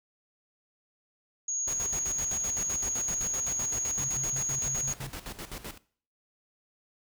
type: tone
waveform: sine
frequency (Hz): 6645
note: G#8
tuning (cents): 0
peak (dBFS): -29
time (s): 1.48-4.93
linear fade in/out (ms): 5
type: noise with tremolo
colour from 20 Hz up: pink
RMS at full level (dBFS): -39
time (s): 1.67-5.78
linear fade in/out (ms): 10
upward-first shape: square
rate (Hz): 7.8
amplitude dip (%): 75
type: tone bursts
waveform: sine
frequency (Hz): 133.7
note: C3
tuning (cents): +38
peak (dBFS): -37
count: 7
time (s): 3.99-5.096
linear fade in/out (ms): 5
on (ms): 98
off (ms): 70
effects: noise-tail reverb RT60 0.5 s tail -20 dB re dry